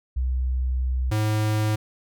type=tone pair in turn; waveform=sine / square; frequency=63.6 / 107.43 Hz; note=C2 / A2; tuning=-48 / -41 cents; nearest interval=major sixth; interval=907 cents; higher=second; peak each=-21 dBFS; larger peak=neither; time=0.16-1.11 / 1.11-1.76 s; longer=first; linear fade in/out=10 ms; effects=none